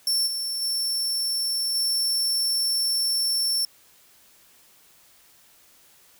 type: tone with level steps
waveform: sawtooth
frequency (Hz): 5420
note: E8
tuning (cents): +47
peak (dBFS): -18 / -24 / -21 / -19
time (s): 0.07-3.65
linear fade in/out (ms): 2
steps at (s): 0.26 / 0.61 / 1.74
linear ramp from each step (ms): 20
effects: white hiss -56 dBFS RMS until 6.19 s